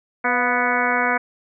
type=harmonic tone with a mistuned harmonic; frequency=246.9 Hz; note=B3; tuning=in tune; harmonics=1 / 2 / 3 / 4 / 5 / 6 / 7 / 8 / 9; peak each=-28 / -27 / -25 / -25 / -27 / -23 / -27 / -28 / -26 dBFS; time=0.24-1.18 s; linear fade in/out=10 ms; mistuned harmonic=3; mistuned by=-52 cents; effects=none